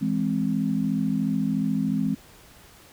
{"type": "chord", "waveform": "sine", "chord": "E augmented", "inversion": "none", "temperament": "equal", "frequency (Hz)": [164.81, 207.7, 261.6], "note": ["E3", "G#3", "B#3"], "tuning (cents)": [0, 0, 0], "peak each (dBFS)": [-28, -25, -26], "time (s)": [0.01, 2.15], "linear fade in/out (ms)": 10, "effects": ["pink hiss -51 dBFS RMS until 2.92 s"]}